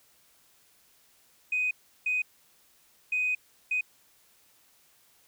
sine tone bursts at uneven times, 2500 Hz, D#7, 8 cents sharp, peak -24 dBFS, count 4, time 1.52-1.71 / 2.06-2.22 / 3.12-3.35 / 3.71-3.81 s, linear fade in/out 5 ms, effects tanh soft clip ceiling -20 dBFS + white hiss -63 dBFS RMS until 5.27 s

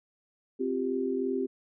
sine chord, C suspended fourth, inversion none, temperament equal, 261.6 / 349.2 / 392 Hz, C4 / F4 / G4, 0 / 0 / 0 cents, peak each -31 / -35 / -30 dBFS, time 0.59-1.47 s, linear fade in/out 20 ms, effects none

